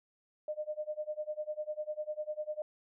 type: tone with tremolo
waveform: sine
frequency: 608 Hz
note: D#5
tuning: 40 cents flat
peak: -32 dBFS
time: 0.48-2.62 s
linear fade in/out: 2 ms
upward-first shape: sine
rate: 10 Hz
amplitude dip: 95%
effects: none